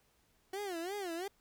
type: tone with vibrato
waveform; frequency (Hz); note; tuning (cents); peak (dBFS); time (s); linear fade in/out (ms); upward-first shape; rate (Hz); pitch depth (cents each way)
30% pulse; 368.9; F#4; -5; -35; 0.53-1.28; 5; sine; 2.9; 200
effects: pink hiss -72 dBFS RMS until 1.4 s